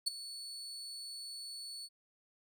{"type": "tone with ADSR envelope", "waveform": "35% pulse", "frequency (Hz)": 4435, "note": "C#8", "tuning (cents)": 0, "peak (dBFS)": -26, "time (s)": [0.06, 1.89], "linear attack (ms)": 16, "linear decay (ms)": 12, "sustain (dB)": -16, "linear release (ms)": 46, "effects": []}